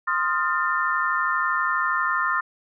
sine chord, F dominant seventh, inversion second, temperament equal with one note detuned, 1046.5 / 1244.5 / 1396.9 / 1793.9 Hz, C6 / Eb6 / F6 / A6, 0 / 0 / 0 / +33 cents, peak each -26 dBFS, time 0.07-2.41 s, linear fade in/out 10 ms, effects none

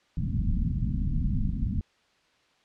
pink low-pass noise, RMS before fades -27 dBFS, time 0.17-1.81 s, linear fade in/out 2 ms, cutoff 240 Hz, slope 48 dB/octave, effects white hiss -65 dBFS RMS until 2.64 s + low-pass 4000 Hz 12 dB/octave

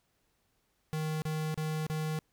square tone bursts, 155.9 Hz, D#3, 4 cents sharp, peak -32 dBFS, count 4, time 0.93-2.189 s, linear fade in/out 0 ms, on 290 ms, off 33 ms, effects pink hiss -75 dBFS RMS until 2.32 s

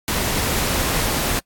pink noise, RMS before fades -21 dBFS, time 0.08-1.39 s, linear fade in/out 0 ms, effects noise-tail reverb RT60 0.1 s tail -23 dB re dry + AAC 64 kbps

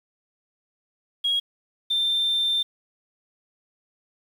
sine tone pair in turn, 3296 / 3579 Hz, G#7 / A7, -14 / +29 cents, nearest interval minor second, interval 143 cents, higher second, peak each -19 dBFS, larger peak neither, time 1.24-1.4 / 1.9-2.63 s, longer second, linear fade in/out 10 ms, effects tanh soft clip ceiling -16 dBFS + 8-bit

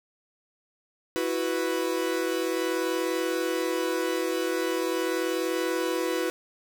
45% pulse chord, E suspended second, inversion none, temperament equal, 329.6 / 370 / 493.9 Hz, E4 / F#4 / B4, 0 / 0 / 0 cents, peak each -30 dBFS, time 1.16-6.3 s, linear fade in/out 0 ms, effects 9-bit

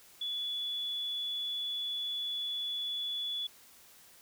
sine tone, 3426 Hz, A7, 47 cents flat, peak -33 dBFS, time 0.21-3.47 s, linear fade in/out 5 ms, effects white hiss -58 dBFS RMS until 4.21 s

